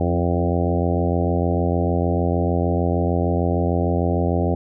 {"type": "harmonic tone with a mistuned harmonic", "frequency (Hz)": 86.6, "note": "F2", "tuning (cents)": -14, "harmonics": [1, 2, 3, 4, 5, 6, 7, 8, 9], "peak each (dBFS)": [-21, -24, -26, -27, -28, -29, -29, -30, -31], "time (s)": [0, 4.55], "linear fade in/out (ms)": 5, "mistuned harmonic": 3, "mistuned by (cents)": 23, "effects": []}